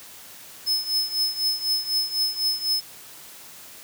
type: tone with tremolo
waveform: 45% pulse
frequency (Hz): 5200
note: E8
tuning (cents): -24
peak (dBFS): -19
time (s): 0.66-2.81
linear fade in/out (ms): 20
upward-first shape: triangle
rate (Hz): 4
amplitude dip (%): 85
effects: white hiss -44 dBFS RMS until 3.83 s + high-pass 60 Hz 12 dB/octave